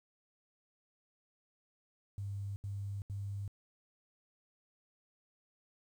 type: tone bursts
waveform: sine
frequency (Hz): 99.9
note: G2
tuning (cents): +33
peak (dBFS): -37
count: 3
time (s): 2.18-3.478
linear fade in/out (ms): 0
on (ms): 380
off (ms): 79
effects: 11-bit